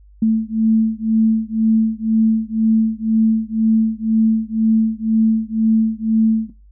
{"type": "beating tone pair", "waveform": "sine", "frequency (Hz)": [220.6, 222.6], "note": ["A3", "A3"], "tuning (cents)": [5, 20], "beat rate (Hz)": 2, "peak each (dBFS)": -17, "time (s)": [0.22, 6.5], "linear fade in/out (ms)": 5, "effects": ["noise-tail reverb RT60 0.3 s tail -17 dB re dry", "added 50 Hz sine -43 dBFS peak until 6.71 s"]}